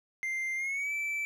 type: tone with pitch glide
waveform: triangle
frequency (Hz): 2093 to 2322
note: C7 to D7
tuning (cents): 0 to -20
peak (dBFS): -29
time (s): 0.23-1.25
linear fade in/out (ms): 0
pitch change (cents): +180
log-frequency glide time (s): 0.56-0.93
effects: none